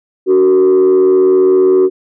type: tone with frequency modulation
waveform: sine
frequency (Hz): 374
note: F#4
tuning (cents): +19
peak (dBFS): -4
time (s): 0.26-1.9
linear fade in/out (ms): 50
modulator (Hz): 84.8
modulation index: 0.48
effects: tanh soft clip ceiling -4 dBFS